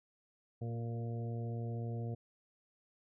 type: harmonic tone with a mistuned harmonic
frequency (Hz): 116.54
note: A#2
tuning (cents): 0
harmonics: 1 / 2 / 3 / 4 / 5 / 6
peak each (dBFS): -37 / -46 / -51 / -48 / -55 / -53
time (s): 0.61-2.15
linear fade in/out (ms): 10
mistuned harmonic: 3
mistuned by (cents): +20
effects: none